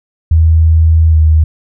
sine tone with pitch glide, 80.6 to 78.53 Hz, E2 to D#2, -38 to +17 cents, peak -4 dBFS, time 0.31-1.44 s, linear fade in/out 5 ms, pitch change -45 cents, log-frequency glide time 1.1-1.16 s, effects none

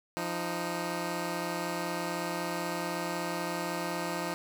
10% pulse tone pair together, 173.59 / 311.1 Hz, F3 / D#4, -10 / 0 cents, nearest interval minor seventh, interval 1010 cents, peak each -26 / -27 dBFS, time 0.17-4.34 s, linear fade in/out 0 ms, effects none

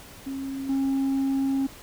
sine tone with level steps, 270.8 Hz, C#4, 40 cents flat, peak -29 / -19 dBFS, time 0.26-1.67 s, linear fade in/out 10 ms, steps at 0.69 s, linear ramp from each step 5 ms, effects tanh soft clip ceiling -21 dBFS + pink hiss -46 dBFS RMS until 1.82 s

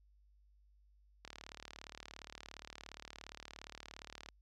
click train, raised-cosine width 0.2 ms, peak -30 dBFS, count 114, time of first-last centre 1.25-4.288 s, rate 37.2 Hz, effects added 50 Hz sine -65 dBFS peak until 4.41 s

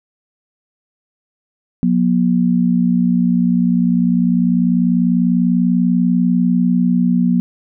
sine tone pair together, 179.8 / 240 Hz, F#3 / B3, -49 / -49 cents, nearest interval perfect fourth, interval 500 cents, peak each -14 dBFS, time 1.83-7.4 s, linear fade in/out 0 ms, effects none

